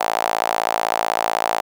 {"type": "tone with high-pass filter", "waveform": "sawtooth", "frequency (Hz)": 55.9, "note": "A1", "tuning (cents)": 28, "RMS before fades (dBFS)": -21, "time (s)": [0, 1.61], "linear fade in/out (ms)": 10, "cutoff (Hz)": 750, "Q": 3.7, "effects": []}